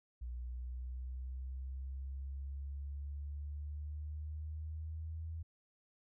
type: exponential sweep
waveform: sine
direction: up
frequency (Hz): 60.4 to 81.5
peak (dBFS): -40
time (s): 0.21-5.43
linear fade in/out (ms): 10
effects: none